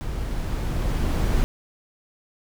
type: noise with level ramp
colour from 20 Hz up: brown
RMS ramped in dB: -29 to -20 dBFS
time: 0.01-1.44 s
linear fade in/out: 0 ms
effects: none